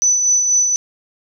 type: tone with tremolo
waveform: sine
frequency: 5990 Hz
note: F#8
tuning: 20 cents sharp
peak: -10 dBFS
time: 0.02-0.76 s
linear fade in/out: 0 ms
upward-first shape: sine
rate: 4.1 Hz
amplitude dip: 40%
effects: none